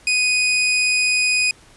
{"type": "tone", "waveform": "sawtooth", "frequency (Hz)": 2489, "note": "D#7", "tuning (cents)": 0, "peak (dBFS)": -12, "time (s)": [0.07, 1.51], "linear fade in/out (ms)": 2, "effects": ["pink hiss -49 dBFS RMS until 1.76 s", "resampled to 24000 Hz"]}